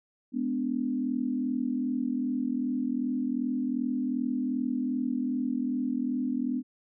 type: tone cluster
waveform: sine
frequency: 210.1 / 250.4 / 293 Hz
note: G#3 / B3 / D4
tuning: +20 / +24 / -4 cents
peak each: -36 / -28 / -33 dBFS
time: 0.32-6.63 s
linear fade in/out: 50 ms
effects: none